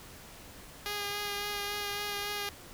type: tone with vibrato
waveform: 5% pulse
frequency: 409.5 Hz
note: G#4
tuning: 24 cents flat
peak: -22 dBFS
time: 0.86-2.49 s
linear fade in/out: 0 ms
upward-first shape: sine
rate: 3.6 Hz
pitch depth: 15 cents each way
effects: pink hiss -50 dBFS RMS until 2.73 s